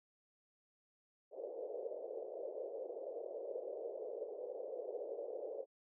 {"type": "band-pass noise", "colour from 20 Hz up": "white", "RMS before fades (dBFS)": -45, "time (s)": [1.31, 5.66], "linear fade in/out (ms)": 50, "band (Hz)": [420, 570], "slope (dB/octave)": 48, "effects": []}